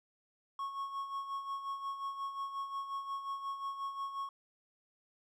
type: tone with tremolo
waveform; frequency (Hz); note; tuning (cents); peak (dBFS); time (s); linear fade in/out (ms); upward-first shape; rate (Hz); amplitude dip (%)
triangle; 1100; C#6; -14; -33; 0.59-4.29; 2; sine; 5.6; 60
effects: none